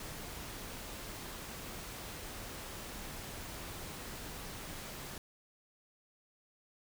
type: noise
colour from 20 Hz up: pink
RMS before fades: -45 dBFS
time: 0-5.18 s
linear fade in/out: 2 ms
effects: none